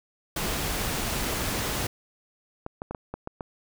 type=noise; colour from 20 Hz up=pink; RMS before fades=-29 dBFS; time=0.36-1.87 s; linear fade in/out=5 ms
type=clicks; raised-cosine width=1 ms; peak=-19 dBFS; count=7; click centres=2.664 / 2.819 / 2.91 / 2.948 / 3.14 / 3.274 / 3.408 s
effects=none